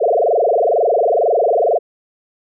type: tone with frequency modulation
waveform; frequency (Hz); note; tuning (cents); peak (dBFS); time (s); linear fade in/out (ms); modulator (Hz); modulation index
sine; 568; C#5; +42; -11; 0-1.79; 20; 22.1; 6.4
effects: none